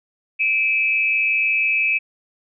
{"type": "tone pair together", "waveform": "sine", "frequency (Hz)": [2349, 2575], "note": ["D7", "E7"], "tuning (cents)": [0, -41], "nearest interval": "major second", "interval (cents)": 159, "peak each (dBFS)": [-20, -18], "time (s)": [0.39, 1.99], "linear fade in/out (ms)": 20, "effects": []}